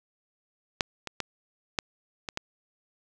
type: clicks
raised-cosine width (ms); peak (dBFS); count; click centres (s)
0.2; -6 / -17 / -12 / -8 / -16 / -13; 6; 0.808 / 1.073 / 1.203 / 1.788 / 2.288 / 2.374
effects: none